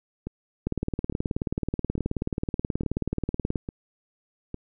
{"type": "two click trains", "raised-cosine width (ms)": 3, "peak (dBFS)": [-19, -13], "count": [6, 55], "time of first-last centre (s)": [[0.27, 4.544], [0.67, 3.558]], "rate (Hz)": [1.17, 18.7], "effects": []}